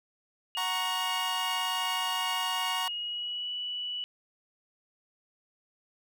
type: tone with pitch glide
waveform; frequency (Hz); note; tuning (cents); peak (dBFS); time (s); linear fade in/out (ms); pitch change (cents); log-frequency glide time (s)
sine; 2856 to 2953; F7 to F#7; +38 to -4; -32; 0.55-4.04; 0; +58; 2.75-3.51
type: chord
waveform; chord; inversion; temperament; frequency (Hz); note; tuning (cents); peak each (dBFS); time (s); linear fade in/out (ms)
sawtooth; F# major; none; equal; 740 / 932.3 / 1108.7; F#5 / A#5 / C#6; 0 / 0 / 0; -33 / -30 / -31; 0.57-2.88; 2
effects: none